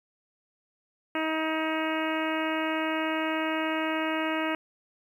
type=harmonic tone; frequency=316.7 Hz; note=D#4; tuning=31 cents sharp; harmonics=1 / 2 / 3 / 4 / 5 / 6 / 7 / 8 / 9; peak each=-30 / -33 / -35 / -36 / -37 / -38 / -38 / -39 / -40 dBFS; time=1.15-4.55 s; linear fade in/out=2 ms; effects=10-bit